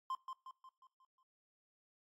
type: tone with echo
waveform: triangle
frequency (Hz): 1046.5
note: C6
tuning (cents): 0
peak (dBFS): -35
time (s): 0.1-0.15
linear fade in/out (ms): 2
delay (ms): 180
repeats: 6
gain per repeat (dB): -6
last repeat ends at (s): 1.23
effects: noise-tail reverb RT60 0.3 s tail -22 dB re dry + AAC 64 kbps